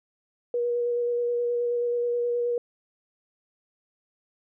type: tone with vibrato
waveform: sine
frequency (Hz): 480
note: B4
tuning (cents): -49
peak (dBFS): -23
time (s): 0.54-2.58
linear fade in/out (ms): 2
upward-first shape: square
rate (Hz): 9.4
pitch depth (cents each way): 10
effects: none